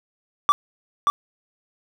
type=tone with echo; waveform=triangle; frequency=1160 Hz; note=D6; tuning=22 cents flat; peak=-10 dBFS; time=0.49-0.52 s; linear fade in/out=0 ms; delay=580 ms; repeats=1; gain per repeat=-3 dB; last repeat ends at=1.1 s; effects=none